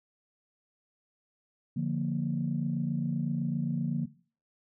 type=chord; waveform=sine; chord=Bb major; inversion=first; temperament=equal; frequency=146.83 / 174.61 / 233.1 Hz; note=D3 / F3 / Bb3; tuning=0 / 0 / 0 cents; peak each=-31 / -32 / -32 dBFS; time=1.76-4.06 s; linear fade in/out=10 ms; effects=noise-tail reverb RT60 0.4 s tail -17 dB re dry + tanh soft clip ceiling -19 dBFS